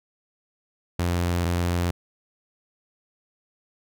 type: tone pair in turn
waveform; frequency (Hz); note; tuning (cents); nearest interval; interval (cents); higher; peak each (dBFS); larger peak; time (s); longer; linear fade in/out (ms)
sawtooth; 87.31 / 87.31; F2 / F2; 0 / 0; unison; 0; neither; -18; neither; 0.99-1.45 / 1.45-1.91; neither; 5
effects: none